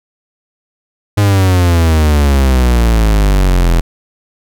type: exponential sweep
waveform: 45% pulse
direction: down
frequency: 104 to 41.2 Hz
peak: -7 dBFS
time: 1.17-3.81 s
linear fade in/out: 10 ms
effects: none